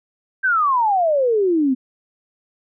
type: exponential sweep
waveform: sine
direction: down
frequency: 1600 to 250 Hz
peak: -14 dBFS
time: 0.43-1.75 s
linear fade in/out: 20 ms
effects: none